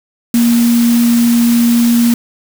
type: tone in noise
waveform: sine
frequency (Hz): 235.8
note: A#3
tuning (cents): +20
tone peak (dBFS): -7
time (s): 0.34-2.14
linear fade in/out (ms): 2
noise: white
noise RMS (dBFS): -22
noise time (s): 0.34-2.14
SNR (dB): +12
effects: none